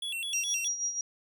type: tone with vibrato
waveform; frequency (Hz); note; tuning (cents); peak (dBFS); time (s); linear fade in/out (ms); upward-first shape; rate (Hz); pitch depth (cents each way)
square; 3028; F#7; +39; -33; 0.02-0.68; 5; square; 4.8; 190
type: tone with tremolo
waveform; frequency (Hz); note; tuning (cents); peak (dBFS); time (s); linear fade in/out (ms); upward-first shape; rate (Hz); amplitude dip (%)
sine; 5720; F8; +41; -27; 0.33-1.01; 2; sine; 6.2; 65
effects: none